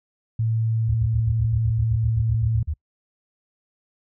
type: tone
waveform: sine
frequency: 112.6 Hz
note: A2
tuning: 40 cents sharp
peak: -19 dBFS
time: 0.39-2.63 s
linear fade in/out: 5 ms
type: tone bursts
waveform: sine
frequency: 76.4 Hz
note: D#2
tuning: 31 cents flat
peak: -22 dBFS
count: 15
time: 0.88-2.739 s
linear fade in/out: 10 ms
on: 67 ms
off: 61 ms
effects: noise-tail reverb RT60 0.1 s tail -26 dB re dry